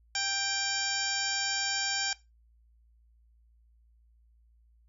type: harmonic tone with a mistuned harmonic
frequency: 788 Hz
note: G5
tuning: 9 cents sharp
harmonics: 1 / 2 / 3 / 4 / 5 / 6 / 7 / 8 / 9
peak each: -39 / -35 / -38 / -37 / -44 / -37 / -35 / -45 / -36 dBFS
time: 0.15-2.13 s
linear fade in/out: 2 ms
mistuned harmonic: 5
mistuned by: -50 cents
effects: noise-tail reverb RT60 0.2 s tail -17 dB re dry + added 57 Hz sine -60 dBFS peak until 4.88 s